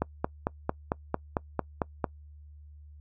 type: click train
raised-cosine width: 1 ms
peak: -12 dBFS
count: 10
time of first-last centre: 0.02-2.042 s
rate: 4.45 Hz
effects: noise-tail reverb RT60 0.1 s tail -24 dB re dry + added 74 Hz sine -47 dBFS peak until 3 s